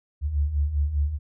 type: beating tone pair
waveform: sine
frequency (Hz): 69.3 / 74.3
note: C#2 / D2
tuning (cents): 0 / +21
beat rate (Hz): 5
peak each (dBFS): -28 / -22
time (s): 0.21-1.19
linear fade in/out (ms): 50
effects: none